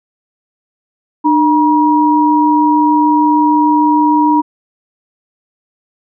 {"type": "tone pair together", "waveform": "sine", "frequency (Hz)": [301.1, 956], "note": ["D4", "A#5"], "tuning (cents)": [43, 43], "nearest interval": "octave + minor sixth", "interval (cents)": 2000, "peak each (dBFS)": -10, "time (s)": [1.24, 4.42], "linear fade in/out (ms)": 20, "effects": []}